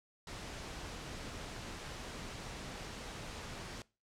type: noise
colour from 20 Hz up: pink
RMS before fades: -45 dBFS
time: 0.27-3.82 s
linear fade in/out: 2 ms
effects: noise-tail reverb RT60 0.3 s tail -21 dB re dry + low-pass 7000 Hz 12 dB/octave